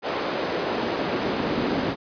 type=noise with high-pass filter sweep; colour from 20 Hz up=brown; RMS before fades=-26 dBFS; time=0.02-1.96 s; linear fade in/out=50 ms; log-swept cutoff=510 to 240 Hz; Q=1.2; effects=resampled to 11025 Hz